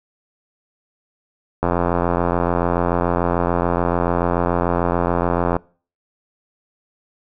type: click train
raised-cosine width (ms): 1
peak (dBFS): -4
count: 343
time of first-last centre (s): 1.63-5.566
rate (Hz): 86.9
effects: noise-tail reverb RT60 0.4 s tail -23 dB re dry